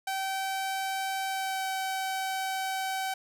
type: tone with pitch glide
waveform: sawtooth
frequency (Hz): 771 to 764.8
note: G5 to G5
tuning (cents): -29 to -43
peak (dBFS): -26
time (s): 0.07-3.14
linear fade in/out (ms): 5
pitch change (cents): -14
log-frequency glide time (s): 1.27-1.67
effects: none